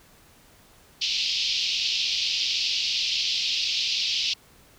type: band-pass noise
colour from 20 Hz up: white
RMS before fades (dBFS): -26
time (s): 1.01-4.34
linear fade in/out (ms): 10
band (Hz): 2600 to 5200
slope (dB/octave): 48
effects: pink hiss -55 dBFS RMS until 4.78 s